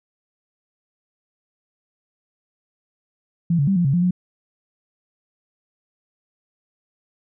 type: tone with pitch steps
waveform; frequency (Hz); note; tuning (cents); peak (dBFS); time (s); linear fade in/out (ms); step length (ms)
sine; 169.6 / 141.2 / 194.7 / 174.6 / 136.5 / 175.4 / 180.3; E3 / C#3 / G3 / F3 / C#3 / F3 / F#3; +50 / +32 / -12 / 0 / -26 / +8 / -45; -15; 3.5-4.109; 5; 87
effects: none